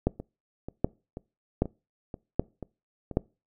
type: two click trains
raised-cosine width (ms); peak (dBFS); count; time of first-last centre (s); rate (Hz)
2; -9 / -23; 5 / 7; 0.07-3.171 / 0.2-3.113; 1.29 / 2.06
effects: noise-tail reverb RT60 0.3 s tail -24 dB re dry